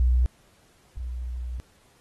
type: tone pair in turn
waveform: sine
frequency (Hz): 61.74 / 61.47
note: B1 / B1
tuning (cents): 0 / -7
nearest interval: unison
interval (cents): 7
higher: first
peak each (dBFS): -17 / -29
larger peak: first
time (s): 0-0.26 / 0.97-1.6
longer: second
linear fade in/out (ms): 0
effects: pink hiss -61 dBFS RMS until 2 s + AAC 32 kbps